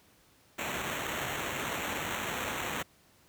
violet noise with sample-and-hold, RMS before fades -35 dBFS, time 0.58-2.83 s, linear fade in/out 10 ms, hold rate 4900 Hz, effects pink hiss -63 dBFS RMS until 3.28 s + high-pass 60 Hz 12 dB/octave

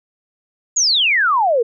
sine exponential sweep, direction down, 7040 to 440 Hz, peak -12 dBFS, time 0.76-1.63 s, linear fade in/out 10 ms, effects none

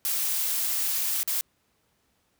blue noise with dropouts, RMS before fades -27 dBFS, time 0.05-1.41 s, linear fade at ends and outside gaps 0 ms, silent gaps 1.231-1.276 s, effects pink hiss -70 dBFS RMS until 2.39 s + high-pass 60 Hz 12 dB/octave

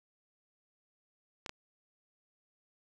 clicks, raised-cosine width 0.2 ms, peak -22 dBFS, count 2, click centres 1.462 / 1.494 s, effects none

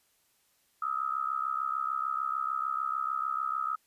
sine tone with amplitude modulation, 1279 Hz, D#6, 47 cents sharp, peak -25 dBFS, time 0.82-3.76 s, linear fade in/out 5 ms, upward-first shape sine, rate 66.7 Hz, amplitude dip 90%, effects white hiss -70 dBFS RMS until 3.86 s + resampled to 32000 Hz

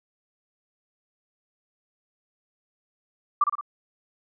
sine tone with echo, 1175 Hz, D6, 1 cent sharp, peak -15 dBFS, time 3.41-3.44 s, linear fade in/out 5 ms, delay 57 ms, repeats 3, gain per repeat -5 dB, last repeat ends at 3.611 s, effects none

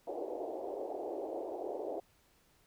pink band-pass noise, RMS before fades -40 dBFS, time 0.07-2 s, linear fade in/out 5 ms, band 330 to 760 Hz, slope 48 dB/octave, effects pink hiss -69 dBFS RMS until 2.66 s

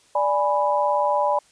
sine chord, G# diminished, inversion second, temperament equal, 587.3 / 830.6 / 987.8 Hz, D5 / G#5 / B5, 0 / 0 / 0 cents, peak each -22 / -23 / -22 dBFS, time 0.15-1.39 s, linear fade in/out 5 ms, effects white hiss -57 dBFS RMS until 1.51 s + resampled to 22050 Hz

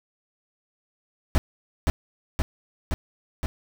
brown noise with echo, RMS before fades -18 dBFS, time 1.35-1.38 s, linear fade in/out 0 ms, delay 520 ms, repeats 4, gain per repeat -2 dB, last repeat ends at 3.46 s, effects none

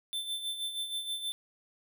square tone with tremolo, 3540 Hz, A7, 10 cents sharp, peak -32 dBFS, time 0.13-1.32 s, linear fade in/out 0 ms, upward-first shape sine, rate 6.3 Hz, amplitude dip 60%, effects none

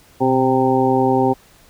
harmonic tone with a mistuned harmonic, 130.81 Hz, C3, in tune, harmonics 1 / 2 / 3 / 4 / 6 / 7, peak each -24 / -18 / -18 / -22 / -19 / -23 dBFS, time 0.2-1.34 s, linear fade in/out 20 ms, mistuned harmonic 1, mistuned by -73 cents, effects pink hiss -50 dBFS RMS until 1.69 s

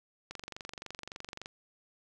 click train, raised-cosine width 0.2 ms, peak -24 dBFS, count 28, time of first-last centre 0.31-1.459 s, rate 23.5 Hz, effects none

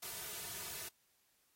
white noise with comb filter, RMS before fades -45 dBFS, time 0.02-0.89 s, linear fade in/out 10 ms, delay 3.7 ms, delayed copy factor -0.8, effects white hiss -75 dBFS RMS until 1.55 s + AAC 48 kbps

